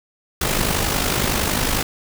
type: noise with amplitude modulation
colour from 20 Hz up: pink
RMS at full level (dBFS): -18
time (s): 0.41-1.83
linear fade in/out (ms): 5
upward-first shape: sine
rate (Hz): 50.9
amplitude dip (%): 55
effects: none